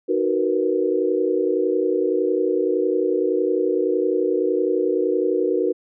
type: chord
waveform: sine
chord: B major seventh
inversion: first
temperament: just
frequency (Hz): 308.7 / 370.4 / 463 / 493.9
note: D#4 / F#4 / A#4 / B4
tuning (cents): -14 / +2 / -12 / 0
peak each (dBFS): -25 / -21 / -23 / -25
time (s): 0.08-5.73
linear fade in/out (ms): 20
effects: none